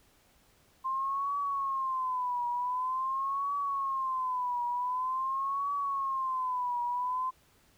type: tone with vibrato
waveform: sine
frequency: 1046.5 Hz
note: C6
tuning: in tune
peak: -29 dBFS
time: 0.84-7.31 s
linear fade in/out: 20 ms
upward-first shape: triangle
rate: 0.46 Hz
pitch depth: 150 cents each way
effects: pink hiss -65 dBFS RMS until 7.77 s